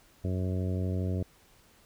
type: harmonic tone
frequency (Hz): 92.5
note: F#2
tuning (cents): 0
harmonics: 1 / 2 / 3 / 4 / 5 / 6 / 7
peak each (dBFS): -29 / -35 / -39 / -41 / -43 / -45 / -46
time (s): 0.24-1.23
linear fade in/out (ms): 5
effects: pink hiss -61 dBFS RMS until 1.85 s